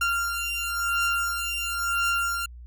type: beating tone pair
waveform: 30% pulse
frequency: 1387 / 1387.97 Hz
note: F6 / F6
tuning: -12 / -11 cents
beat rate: 0.97 Hz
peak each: -25 dBFS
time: 0.01-2.46 s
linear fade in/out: 5 ms
effects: added 60 Hz sine -40 dBFS peak until 2.66 s